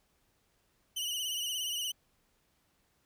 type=tone with vibrato; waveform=sawtooth; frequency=2960 Hz; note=F#7; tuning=in tune; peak=-30 dBFS; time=0.96-1.92 s; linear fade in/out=10 ms; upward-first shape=sine; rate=17 Hz; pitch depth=65 cents each way; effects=pink hiss -73 dBFS RMS until 3.05 s